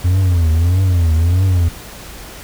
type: tone with vibrato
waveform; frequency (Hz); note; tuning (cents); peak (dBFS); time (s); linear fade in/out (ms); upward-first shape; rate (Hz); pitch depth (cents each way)
triangle; 87; F2; -6; -8; 0.04-1.69; 10; triangle; 1.6; 180
effects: added 50 Hz sine -38 dBFS peak until 2.43 s + pink hiss -34 dBFS RMS until 2.43 s